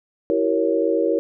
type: chord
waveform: sine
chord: E diminished seventh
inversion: none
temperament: equal with one note detuned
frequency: 329.6 / 383.3 / 466.2 / 554.4 Hz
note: E4 / G4 / Bb4 / Db5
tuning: 0 / -39 / 0 / 0 cents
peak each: -22 / -24 / -21 / -23 dBFS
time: 0.3-1.19 s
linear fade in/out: 0 ms
effects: none